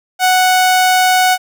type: tone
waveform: sawtooth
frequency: 740 Hz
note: F#5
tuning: in tune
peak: -5 dBFS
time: 0.19-1.38 s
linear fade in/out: 50 ms
effects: none